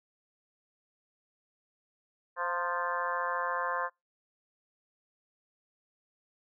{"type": "harmonic tone with a mistuned harmonic", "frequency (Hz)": 174.61, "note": "F3", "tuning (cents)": 0, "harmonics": [3, 4, 5, 6, 7, 8, 9, 10], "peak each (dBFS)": [-38, -41, -41, -33, -40, -43, -38, -40], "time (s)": [2.36, 3.9], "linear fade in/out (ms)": 50, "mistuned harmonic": 5, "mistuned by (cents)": 46, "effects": ["noise-tail reverb RT60 0.2 s tail -26 dB re dry"]}